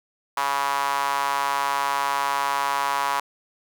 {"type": "tone with high-pass filter", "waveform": "sawtooth", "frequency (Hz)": 140, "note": "C#3", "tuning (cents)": 18, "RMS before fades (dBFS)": -24, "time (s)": [0.37, 3.2], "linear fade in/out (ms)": 5, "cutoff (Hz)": 990, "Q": 4.2, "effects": []}